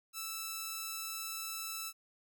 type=tone; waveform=5% pulse; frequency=1318.5 Hz; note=E6; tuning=in tune; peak=-27 dBFS; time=0.13-1.93 s; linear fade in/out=50 ms; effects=none